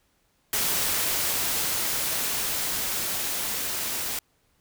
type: noise with level ramp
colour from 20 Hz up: white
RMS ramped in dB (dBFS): -25 to -30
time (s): 0.53-4.19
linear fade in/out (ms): 2
effects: pink hiss -68 dBFS RMS until 4.6 s